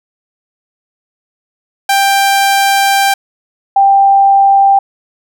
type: tone pair in turn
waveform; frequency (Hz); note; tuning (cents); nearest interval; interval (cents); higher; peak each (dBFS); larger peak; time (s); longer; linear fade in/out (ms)
sawtooth / sine; 789 / 789; G5 / G5; +11 / +11; unison; 0; neither; -4; neither; 1.89-3.14 / 3.76-4.79; first; 5
effects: none